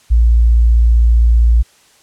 sine tone, 57.7 Hz, A#1, 17 cents flat, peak -6 dBFS, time 0.1-1.63 s, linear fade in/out 20 ms, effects white hiss -49 dBFS RMS until 2.02 s + low-pass 9000 Hz 12 dB/octave

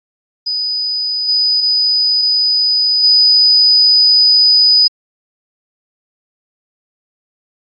sine tone with level steps, 4978 Hz, D#8, in tune, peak -15 / -10 / -6 dBFS, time 0.46-4.88 s, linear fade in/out 10 ms, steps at 1.28 / 3.03 s, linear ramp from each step 10 ms, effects AAC 48 kbps

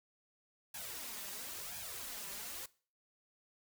white noise with flanger, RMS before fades -45 dBFS, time 0.74-2.66 s, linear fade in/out 5 ms, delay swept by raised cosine 1.2 to 5.1 ms, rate 0.97 Hz, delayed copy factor +0.75, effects noise-tail reverb RT60 0.4 s tail -20 dB re dry

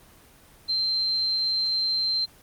sine tone, 4132 Hz, C8, 22 cents flat, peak -22 dBFS, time 0.68-2.26 s, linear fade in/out 20 ms, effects pink hiss -53 dBFS RMS until 2.42 s + Opus 24 kbps

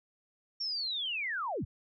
sine linear sweep, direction down, 5550 to 42.01 Hz, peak -32 dBFS, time 0.6-1.65 s, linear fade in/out 10 ms, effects none

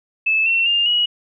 sine tone with pitch steps, 2616 / 2710 / 2807 / 2908 Hz, E7 / E7 / F7 / F#7, -14 / +47 / +8 / -31 cents, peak -14 dBFS, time 0.26-1.06 s, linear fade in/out 10 ms, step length 200 ms, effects none

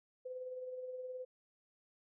sine tone with tremolo, 508 Hz, B4, 49 cents sharp, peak -40 dBFS, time 0.25-1.25 s, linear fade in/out 10 ms, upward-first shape sine, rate 19 Hz, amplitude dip 40%, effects none

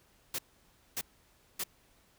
white noise bursts, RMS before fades -35 dBFS, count 3, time 0.34-1.638 s, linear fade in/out 5 ms, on 46 ms, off 580 ms, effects pink hiss -66 dBFS RMS until 2.18 s

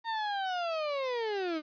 35% pulse linear sweep, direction down, 924 to 296.9 Hz, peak -29 dBFS, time 0.04-1.62 s, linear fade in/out 50 ms, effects resampled to 11025 Hz + 11-bit

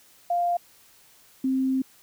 sine tone pair in turn, 698.5 / 263.2 Hz, F5 / C4, 0 / +10 cents, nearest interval octave + perfect fourth, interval 1690 cents, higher first, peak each -21 dBFS, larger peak neither, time 0.3-0.57 / 1.44-1.82 s, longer second, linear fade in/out 5 ms, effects white hiss -56 dBFS RMS until 2.02 s

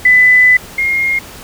sine tone pair in turn, 2000 / 2135 Hz, B6 / C7, +21 / +34 cents, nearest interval minor second, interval 113 cents, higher second, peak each -4 / -11 dBFS, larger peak first, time 0.05-0.57 / 0.78-1.19 s, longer first, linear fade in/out 5 ms, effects pink hiss -33 dBFS RMS until 1.43 s

